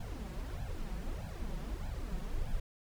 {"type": "noise with flanger", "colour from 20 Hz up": "brown", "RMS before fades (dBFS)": -38, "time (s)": [0, 2.6], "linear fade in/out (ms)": 5, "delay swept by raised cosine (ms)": [1.2, 5.5], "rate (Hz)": 1.6, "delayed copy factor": 0.9, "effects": []}